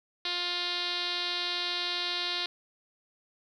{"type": "tone with low-pass filter", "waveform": "5% pulse", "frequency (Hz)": 352.5, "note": "F4", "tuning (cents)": 16, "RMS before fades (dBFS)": -32, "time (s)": [0.25, 2.46], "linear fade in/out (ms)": 2, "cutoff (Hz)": 4100, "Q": 4.9, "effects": []}